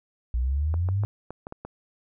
sine exponential sweep, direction up, 58.4 to 106 Hz, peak -22 dBFS, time 0.34-1.05 s, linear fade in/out 0 ms
clicks, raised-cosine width 1 ms, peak -22 dBFS, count 7, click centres 0.741 / 0.888 / 1.036 / 1.306 / 1.469 / 1.524 / 1.65 s
effects none

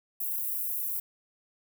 white high-pass noise, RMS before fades -32 dBFS, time 0.2-1 s, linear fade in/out 5 ms, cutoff 12000 Hz, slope 24 dB/octave, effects none

